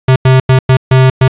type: tone bursts at uneven times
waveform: square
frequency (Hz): 130.4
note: C3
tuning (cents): -5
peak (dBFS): -4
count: 6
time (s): 0.08-0.16 / 0.25-0.4 / 0.49-0.59 / 0.69-0.77 / 0.91-1.1 / 1.21-1.28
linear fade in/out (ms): 5
effects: resampled to 8000 Hz + 7-bit